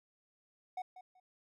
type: tone with echo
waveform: triangle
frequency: 740 Hz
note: F#5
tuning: in tune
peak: -35 dBFS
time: 0.77-0.82 s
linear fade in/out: 5 ms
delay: 190 ms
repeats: 2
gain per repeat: -13 dB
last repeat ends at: 1.2 s
effects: none